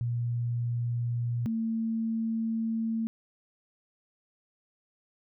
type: tone pair in turn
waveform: sine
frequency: 119.2 / 225 Hz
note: A#2 / A3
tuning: +39 / +39 cents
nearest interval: major seventh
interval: 1100 cents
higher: second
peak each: -27 dBFS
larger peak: neither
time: 0.01-1.46 / 1.46-3.07 s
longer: second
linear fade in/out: 0 ms
effects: none